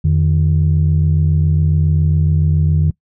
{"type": "tone pair together", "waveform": "sine", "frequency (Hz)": [86, 153.23], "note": ["F2", "D#3"], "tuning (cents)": [-26, -26], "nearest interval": "minor seventh", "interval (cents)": 1000, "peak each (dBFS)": -12, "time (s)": [0.04, 2.91], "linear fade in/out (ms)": 10, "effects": ["noise-tail reverb RT60 0.1 s tail -23 dB re dry", "tanh soft clip ceiling -5 dBFS"]}